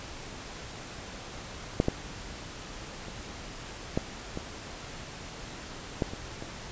clicks, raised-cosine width 2 ms, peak -8 / -11 / -27 / -12 / -20 / -12 / -23 / -25 dBFS, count 8, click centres 1.801 / 1.884 / 3.083 / 3.975 / 4.374 / 6.022 / 6.135 / 6.424 s, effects pink hiss -42 dBFS RMS until 6.71 s + resampled to 16000 Hz

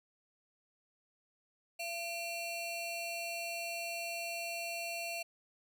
30% pulse ring-modulated tone, 1700 Hz, G#6, 40 cents sharp, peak -32 dBFS, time 1.79-5.23 s, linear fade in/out 10 ms, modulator 1020 Hz, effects none

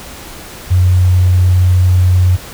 sine tone, 91 Hz, F#2, 28 cents flat, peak -6 dBFS, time 0.7-2.37 s, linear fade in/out 20 ms, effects pink hiss -31 dBFS RMS until 2.53 s

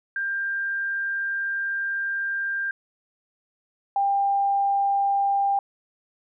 sine tone pair in turn, 1592 / 796 Hz, G6 / G5, +26 / +26 cents, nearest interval octave, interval 1200 cents, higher first, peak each -24 / -19 dBFS, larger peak second, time 0.16-2.71 / 3.96-5.59 s, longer first, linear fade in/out 2 ms, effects none

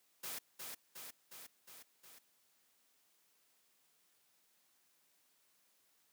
white noise with echo, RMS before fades -44 dBFS, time 0.23-0.39 s, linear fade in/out 10 ms, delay 360 ms, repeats 5, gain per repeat -3 dB, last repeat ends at 2.19 s, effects white hiss -74 dBFS RMS until 6.12 s + high-pass 150 Hz 12 dB/octave

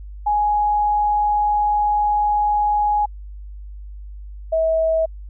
sine tone pair in turn, 834 / 645.9 Hz, G#5 / E5, +7 / -35 cents, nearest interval major third, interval 442 cents, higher first, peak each -15 dBFS, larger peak neither, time 0.26-3.06 / 4.52-5.06 s, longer first, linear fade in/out 10 ms, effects added 50 Hz sine -32 dBFS peak until 5.29 s

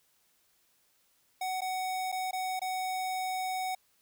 square tone with dropouts, 747 Hz, F#5, 16 cents sharp, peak -32 dBFS, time 1.41-3.75 s, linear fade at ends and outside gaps 5 ms, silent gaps 1.608-1.617 / 2.118-2.124 / 2.311-2.33 / 2.594-2.616 s, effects white hiss -70 dBFS RMS until 4.01 s

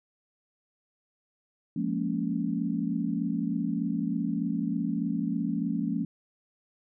sine chord, Bb minor seventh, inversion second, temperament just, 174.81 / 209.8 / 233.1 / 279.7 Hz, F3 / Ab3 / Bb3 / Db4, +2 / +18 / 0 / +16 cents, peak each -32 dBFS, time 1.76-6.05 s, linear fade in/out 5 ms, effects none

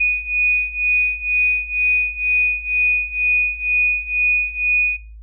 sine beating tone pair, 2474 / 2476.1 Hz, D#7 / D#7, -10 / -9 cents, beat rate 2.1 Hz, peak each -20 / -18 dBFS, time 0-4.97 s, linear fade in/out 10 ms, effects noise-tail reverb RT60 0.4 s tail -25 dB re dry + added 54 Hz sine -35 dBFS peak until 5.22 s

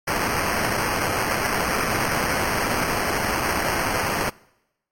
white noise with sample-and-hold, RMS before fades -23 dBFS, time 0.07-4.3 s, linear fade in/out 10 ms, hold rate 3675 Hz, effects noise-tail reverb RT60 0.9 s tail -24 dB re dry + MP3 64 kbps

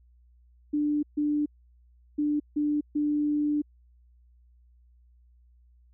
sine tone bursts at uneven times, 296 Hz, D4, 14 cents sharp, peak -23 dBFS, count 5, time 0.73-1.03 / 1.17-1.46 / 2.18-2.4 / 2.56-2.81 / 2.95-3.62 s, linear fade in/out 10 ms, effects added 60 Hz sine -56 dBFS peak until 5.93 s

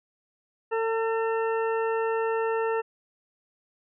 harmonic tone, 450 Hz, A4, 39 cents sharp, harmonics 1 / 2 / 3 / 4 / 6, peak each -25 / -31 / -35 / -37 / -41 dBFS, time 0.71-2.82 s, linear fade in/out 20 ms, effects none

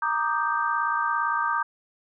sine chord, Eb major seventh, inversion second, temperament equal with one note detuned, 932.3 / 1174.7 / 1232.3 / 1568 Hz, Bb5 / D6 / Eb6 / G6, 0 / 0 / -17 / 0 cents, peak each -28 dBFS, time 0.02-1.63 s, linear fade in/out 5 ms, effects none

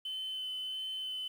sine tone with vibrato, 3045 Hz, F#7, 49 cents sharp, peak -34 dBFS, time 0.05-1.28 s, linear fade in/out 5 ms, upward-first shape sine, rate 1.5 Hz, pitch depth 9 cents each way, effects tanh soft clip ceiling -34 dBFS + 10-bit

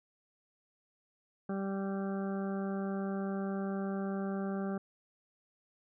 harmonic tone, 195.3 Hz, G3, 6 cents flat, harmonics 1 / 2 / 3 / 4 / 6 / 7 / 8, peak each -34 / -40 / -44 / -46 / -50 / -51 / -52 dBFS, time 1.49-4.78 s, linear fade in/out 5 ms, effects none

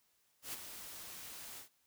white noise with ADSR envelope, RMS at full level -41 dBFS, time 0.42-1.69 s, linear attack 110 ms, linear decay 27 ms, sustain -8 dB, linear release 110 ms, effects white hiss -75 dBFS RMS until 1.86 s

